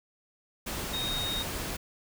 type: tone in noise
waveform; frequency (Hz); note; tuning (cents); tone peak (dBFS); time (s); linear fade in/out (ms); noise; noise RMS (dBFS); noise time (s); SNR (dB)
sine; 3729; A#7; 0; -31; 0.93-1.43; 10; pink; -35; 0.66-1.77; +1
effects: none

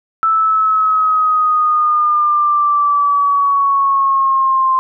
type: linear sweep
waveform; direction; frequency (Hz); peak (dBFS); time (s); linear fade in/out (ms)
sine; down; 1320 to 1046.5; -10; 0.23-4.79; 0
effects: none

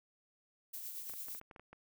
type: noise with tremolo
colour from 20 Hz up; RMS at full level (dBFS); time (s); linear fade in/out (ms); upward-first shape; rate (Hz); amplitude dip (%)
violet; -43; 0.73-1.4; 10; triangle; 8.9; 45
type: clicks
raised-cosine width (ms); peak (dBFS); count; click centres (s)
0.5; -38; 9; 1.097 / 1.137 / 1.284 / 1.349 / 1.414 / 1.512 / 1.562 / 1.596 / 1.73
effects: none

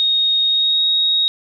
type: tone with pitch glide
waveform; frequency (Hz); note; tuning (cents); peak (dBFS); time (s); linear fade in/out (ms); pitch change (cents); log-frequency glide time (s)
sine; 3729 to 3768; A#7 to A#7; 0 to +18; -13; 0-1.28; 0; +18; 0.45-0.83
effects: none

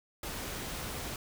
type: noise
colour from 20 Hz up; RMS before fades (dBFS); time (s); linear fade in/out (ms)
pink; -39; 0.23-1.16; 2
effects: none

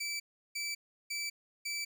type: tone bursts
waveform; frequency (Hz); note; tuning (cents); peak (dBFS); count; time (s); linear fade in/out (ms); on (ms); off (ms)
20% pulse; 2317; D7; -24; -30; 4; 0-1.85; 10; 200; 350
effects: none

